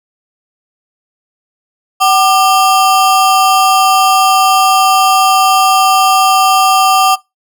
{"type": "ring-modulated tone", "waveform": "square", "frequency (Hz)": 978, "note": "B5", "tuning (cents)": -17, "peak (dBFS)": -4, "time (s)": [2, 7.16], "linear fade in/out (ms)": 20, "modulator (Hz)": 217, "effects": ["noise-tail reverb RT60 0.2 s tail -21 dB re dry"]}